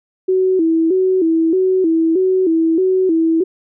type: tone with vibrato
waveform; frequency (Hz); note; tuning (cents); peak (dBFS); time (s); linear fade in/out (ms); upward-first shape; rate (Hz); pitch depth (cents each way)
sine; 349.2; F4; 0; -11; 0.28-3.44; 10; square; 1.6; 120
effects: none